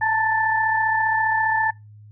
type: tone cluster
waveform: sine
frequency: 878 / 913 / 1762 Hz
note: A5 / A#5 / A6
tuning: -4 / -36 / +2 cents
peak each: -21 / -27 / -21 dBFS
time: 0.01-1.71 s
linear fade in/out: 10 ms
effects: noise-tail reverb RT60 0.2 s tail -22 dB re dry + added 105 Hz sine -42 dBFS peak until 2.11 s